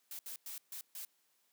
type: noise bursts at uneven times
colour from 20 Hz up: blue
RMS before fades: -45 dBFS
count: 5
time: 0.11-0.19 / 0.26-0.36 / 0.46-0.58 / 0.72-0.81 / 0.95-1.05 s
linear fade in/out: 2 ms
effects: white hiss -75 dBFS RMS until 1.52 s + high-pass 200 Hz 12 dB/octave